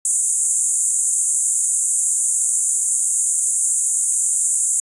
pink band-pass noise, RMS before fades -19 dBFS, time 0.05-4.8 s, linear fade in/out 2 ms, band 6900 to 10000 Hz, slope 96 dB/octave, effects resampled to 24000 Hz

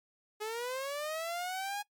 sawtooth linear sweep, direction up, 419.5 to 830.6 Hz, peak -31 dBFS, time 0.4-1.83 s, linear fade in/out 20 ms, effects noise-tail reverb RT60 0.1 s tail -19 dB re dry + MP3 96 kbps

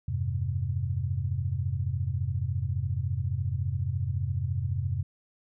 sine chord, F minor, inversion none, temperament equal with one note detuned, 87.31 / 101.75 / 130.81 Hz, F2 / Ab2 / C3, 0 / -35 / 0 cents, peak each -31 dBFS, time 0.08-5.03 s, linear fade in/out 5 ms, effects none

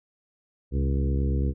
harmonic tone with a mistuned harmonic, 68.9 Hz, C#2, 10 cents flat, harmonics 1 / 2 / 3 / 4 / 5 / 6 / 7, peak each -23 / -29 / -33 / -35 / -37 / -39 / -40 dBFS, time 0.71-1.54 s, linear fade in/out 50 ms, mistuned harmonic 2, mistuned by -53 cents, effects none

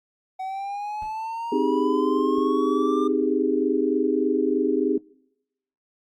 triangle linear sweep, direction up, 750 to 1200 Hz, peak -26 dBFS, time 0.39-3.08 s, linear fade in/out 10 ms
brown noise with exponential decay, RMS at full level -41 dBFS, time 1.02-1.22 s, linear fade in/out 1 ms, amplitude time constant 43 ms
sine chord, Ab major seventh, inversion first, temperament equal, 261.6 / 311.1 / 392 / 415.3 Hz, C4 / Eb4 / G4 / Ab4, 0 / 0 / 0 / 0 cents, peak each -25 dBFS, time 1.52-4.98 s, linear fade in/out 5 ms
clicks, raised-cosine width 3 ms, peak -40 / -33 dBFS, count 2, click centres 2.195 / 2.383 s
effects noise-tail reverb RT60 0.9 s tail -26 dB re dry + Opus 48 kbps

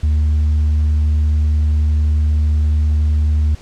triangle tone with tanh clipping, 75.9 Hz, D#2, 42 cents flat, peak -12 dBFS, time 0.03-3.55 s, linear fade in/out 5 ms, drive 7 dB, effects pink hiss -43 dBFS RMS until 3.61 s + low-pass 7000 Hz 12 dB/octave

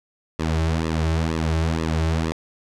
sawtooth tone with flanger, 80.6 Hz, E2, 38 cents flat, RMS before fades -22 dBFS, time 0.39-2.32 s, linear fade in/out 0 ms, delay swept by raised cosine 1.3 to 4.2 ms, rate 2.1 Hz, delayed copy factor -1, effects low-pass 7000 Hz 12 dB/octave

